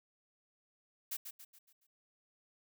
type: noise with echo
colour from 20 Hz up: blue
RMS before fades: -39 dBFS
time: 1.11-1.17 s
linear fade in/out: 10 ms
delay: 140 ms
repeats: 5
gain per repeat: -7 dB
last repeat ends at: 1.87 s
effects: none